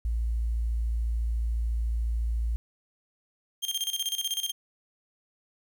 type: tone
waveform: sine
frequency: 57 Hz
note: A#1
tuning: 38 cents flat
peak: -25 dBFS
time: 0.05-2.56 s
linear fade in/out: 0 ms
type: tone with tremolo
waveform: sawtooth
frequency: 3194 Hz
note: G7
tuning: 32 cents sharp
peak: -23 dBFS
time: 3.62-4.52 s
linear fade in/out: 20 ms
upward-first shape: square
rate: 16 Hz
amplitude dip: 75%
effects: 10-bit